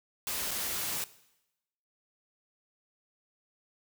white noise with dropouts, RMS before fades -34 dBFS, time 0.27-1.04 s, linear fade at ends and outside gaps 1 ms, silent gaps 0.509-0.513 s, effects noise-tail reverb RT60 0.9 s tail -18 dB re dry

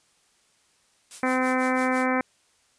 blue noise with tremolo, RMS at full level -37 dBFS, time 1.11-2.06 s, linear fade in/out 0 ms, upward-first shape sine, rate 6 Hz, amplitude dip 90%
harmonic tone, 256.8 Hz, C4, 32 cents flat, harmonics 1 / 2 / 3 / 4 / 5 / 6 / 7 / 8 / 9, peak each -25 / -28 / -30 / -31 / -32 / -33 / -33 / -34 / -35 dBFS, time 1.23-2.21 s, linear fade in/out 2 ms
effects white hiss -64 dBFS RMS until 2.78 s + resampled to 22050 Hz

